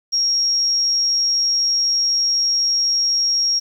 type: tone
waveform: sine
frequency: 5588 Hz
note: F8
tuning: in tune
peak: -15 dBFS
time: 0.12-3.6 s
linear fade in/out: 20 ms
effects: 8-bit